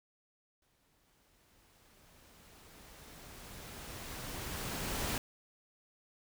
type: noise with exponential growth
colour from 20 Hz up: pink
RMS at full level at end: -35 dBFS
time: 0.62-5.18 s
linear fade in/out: 2 ms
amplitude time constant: 990 ms
effects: none